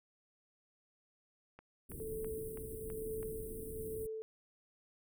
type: click train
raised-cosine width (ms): 0.5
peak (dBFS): -38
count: 6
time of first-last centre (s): 1.59-3.229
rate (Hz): 3.05
type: band-stop noise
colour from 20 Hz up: pink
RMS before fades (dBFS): -47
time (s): 1.89-4.07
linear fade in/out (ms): 10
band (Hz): 470 to 8600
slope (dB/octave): 96
type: tone with tremolo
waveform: sine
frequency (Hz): 440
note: A4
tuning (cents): 0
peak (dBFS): -38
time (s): 2-4.22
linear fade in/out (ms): 0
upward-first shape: triangle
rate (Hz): 1.1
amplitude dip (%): 65
effects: none